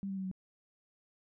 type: tone with pitch steps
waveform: sine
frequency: 196.6 / 193.45 / 190.34 / 187.29 Hz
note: G3 / G3 / F#3 / F#3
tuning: +5 / -23 / +49 / +21 cents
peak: -35 dBFS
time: 0.03-0.314 s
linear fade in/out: 0 ms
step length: 71 ms
effects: none